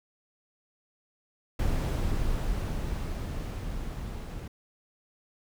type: noise with level ramp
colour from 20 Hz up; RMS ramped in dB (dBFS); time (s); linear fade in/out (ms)
brown; -27 to -37; 1.59-4.48; 5
effects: none